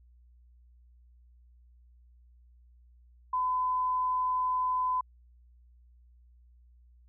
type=tone; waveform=sine; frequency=1011 Hz; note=B5; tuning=40 cents sharp; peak=-26 dBFS; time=3.33-5.01 s; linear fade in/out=5 ms; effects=added 60 Hz sine -56 dBFS peak until 7.08 s